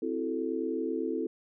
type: chord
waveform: sine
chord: F# half-diminished seventh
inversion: second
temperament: equal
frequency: 261.6 / 329.6 / 370 / 440 Hz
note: C4 / E4 / F#4 / A4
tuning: 0 / 0 / 0 / 0 cents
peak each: -35 / -33 / -38 / -34 dBFS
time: 0.02-1.27 s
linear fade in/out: 5 ms
effects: none